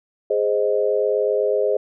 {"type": "chord", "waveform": "sine", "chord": "Ab major", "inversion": "none", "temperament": "equal", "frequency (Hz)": [415.3, 523.3, 622.3], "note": ["Ab4", "C5", "Eb5"], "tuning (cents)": [0, 0, 0], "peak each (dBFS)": [-20, -21, -23], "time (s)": [0.3, 1.77], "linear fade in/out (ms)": 5, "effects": []}